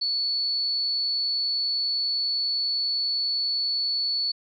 sine tone, 4435 Hz, C#8, in tune, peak -23 dBFS, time 0.01-4.32 s, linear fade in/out 10 ms, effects none

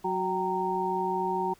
harmonic tone with a mistuned harmonic, 185 Hz, F#3, in tune, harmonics 1 / 2 / 4 / 5, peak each -36 / -31 / -33 / -29 dBFS, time 0.04-1.54 s, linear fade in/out 10 ms, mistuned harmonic 4, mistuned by +73 cents, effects pink hiss -59 dBFS RMS until 1.59 s

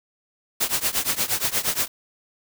white noise with tremolo, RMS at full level -20 dBFS, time 0.6-1.88 s, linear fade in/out 10 ms, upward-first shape triangle, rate 8.5 Hz, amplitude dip 95%, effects none

